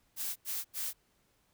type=noise bursts; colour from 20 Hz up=blue; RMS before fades=-36 dBFS; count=3; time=0.16-0.934 s; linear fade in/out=50 ms; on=200 ms; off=87 ms; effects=pink hiss -72 dBFS RMS until 1.53 s